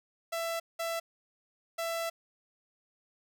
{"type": "tone bursts at uneven times", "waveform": "sawtooth", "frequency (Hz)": 666, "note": "E5", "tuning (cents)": 18, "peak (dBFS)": -28, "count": 3, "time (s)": [[0.32, 0.6], [0.79, 1], [1.78, 2.1]], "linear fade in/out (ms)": 10, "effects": []}